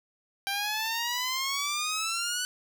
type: exponential sweep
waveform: 10% pulse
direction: up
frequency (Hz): 784 to 1496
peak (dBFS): -20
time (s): 0.47-2.45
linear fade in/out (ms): 0
effects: none